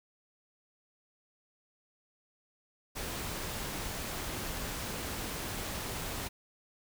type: noise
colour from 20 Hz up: pink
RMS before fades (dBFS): -38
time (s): 2.95-6.29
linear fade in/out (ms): 20
effects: none